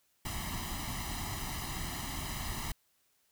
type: noise with comb filter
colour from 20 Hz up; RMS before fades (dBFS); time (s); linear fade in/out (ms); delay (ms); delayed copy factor
pink; -38; 0.25-2.72; 5; 1; +0.8
effects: white hiss -73 dBFS RMS until 3.31 s